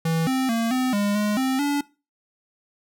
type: tone with pitch steps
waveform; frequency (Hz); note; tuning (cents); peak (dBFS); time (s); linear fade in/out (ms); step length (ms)
square; 163.3 / 261.5 / 228.9 / 256.2 / 203.9 / 208.7 / 262.4 / 286.7; E3 / C4 / A#3 / C4 / G#3 / G#3 / C4 / D4; -16 / -1 / -31 / -36 / -32 / +9 / +5 / -42; -21; 0.05-1.81; 5; 220
effects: noise-tail reverb RT60 0.3 s tail -21 dB re dry